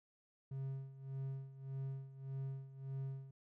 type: tone with tremolo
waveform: triangle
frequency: 134.9 Hz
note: C#3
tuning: 47 cents flat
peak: -37 dBFS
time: 0.51-3.31 s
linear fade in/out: 5 ms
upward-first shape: sine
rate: 1.7 Hz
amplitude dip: 80%
effects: none